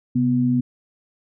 sine tone pair together, 130.81 / 246.9 Hz, C3 / B3, 0 / 0 cents, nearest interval major seventh, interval 1100 cents, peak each -22 / -17 dBFS, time 0.15-0.61 s, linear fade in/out 10 ms, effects none

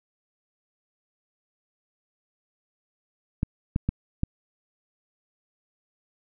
clicks, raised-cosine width 5 ms, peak -11 dBFS, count 4, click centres 3.431 / 3.761 / 3.89 / 4.234 s, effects none

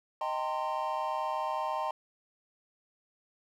triangle chord, C minor seventh, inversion first, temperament equal with one note detuned, 622.3 / 784 / 912.6 / 1046.5 Hz, Eb5 / G5 / Bb5 / C6, 0 / 0 / -37 / 0 cents, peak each -35 / -35 / -33 / -34 dBFS, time 0.21-1.91 s, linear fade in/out 2 ms, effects none

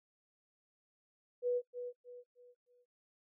sine tone with echo, 490.3 Hz, B4, 13 cents flat, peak -30 dBFS, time 1.42-1.62 s, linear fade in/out 50 ms, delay 310 ms, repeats 4, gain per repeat -9 dB, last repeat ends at 2.86 s, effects noise-tail reverb RT60 0.1 s tail -20 dB re dry

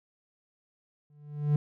triangle tone with exponential growth, 147.5 Hz, D3, 8 cents sharp, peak -17 dBFS, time 1.1-1.56 s, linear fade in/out 2 ms, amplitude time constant 100 ms, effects none

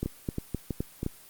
two click trains, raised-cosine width 3 ms, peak -17 / -16 dBFS, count 4 / 5, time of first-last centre 0.06-1.031 / 0.03-1.064 s, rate 3.09 / 3.87 Hz, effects white hiss -52 dBFS RMS until 1.29 s + Opus 24 kbps

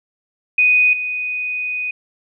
sine tone with level steps, 2489 Hz, D#7, in tune, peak -10 / -20 dBFS, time 0.58-1.91 s, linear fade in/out 5 ms, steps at 0.93 s, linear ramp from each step 2 ms, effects none

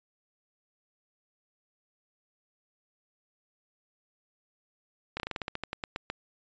slowing click train, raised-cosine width 0.3 ms, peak -17 dBFS, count 14, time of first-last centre 5.17-6.101 s, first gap 29 ms, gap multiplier 1.14, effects resampled to 16000 Hz

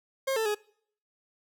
40% pulse tone with pitch steps, 536 / 443.9 / 418.9 Hz, C5 / A4 / G#4, +42 / +15 / +15 cents, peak -25 dBFS, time 0.27-0.549 s, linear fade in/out 10 ms, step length 93 ms, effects noise-tail reverb RT60 0.6 s tail -24 dB re dry

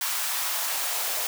white noise with high-pass filter sweep, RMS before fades -28 dBFS, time 0.01-1.27 s, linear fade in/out 2 ms, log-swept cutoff 1100 to 590 Hz, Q 1.6, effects none

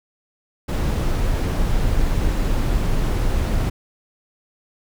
brown noise, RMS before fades -19 dBFS, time 0.68-3.7 s, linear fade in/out 10 ms, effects none

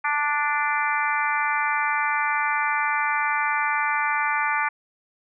harmonic tone, 293.7 Hz, D4, in tune, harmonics 3 / 4 / 5 / 6 / 7 / 8, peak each -26 / -27 / -28 / -29 / -29 / -30 dBFS, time 0.04-4.69 s, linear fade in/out 10 ms, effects none

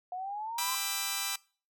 sine exponential sweep, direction up, 716 to 1046.5 Hz, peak -34 dBFS, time 0.12-0.75 s, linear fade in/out 2 ms
5% pulse chord, E minor seventh, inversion first, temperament just, 791.1 / 988.9 / 1186.7 / 1318.5 Hz, G5 / B5 / D6 / E6, +16 / +2 / +18 / 0 cents, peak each -26 dBFS, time 0.58-1.36 s, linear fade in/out 5 ms
effects noise-tail reverb RT60 0.4 s tail -24 dB re dry + MP3 96 kbps

